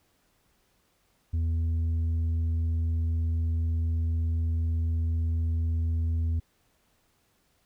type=tone with tanh clipping; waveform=sine; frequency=82 Hz; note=E2; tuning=9 cents flat; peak=-25 dBFS; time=1.33-6.4 s; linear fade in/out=10 ms; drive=4 dB; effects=pink hiss -69 dBFS RMS until 7.65 s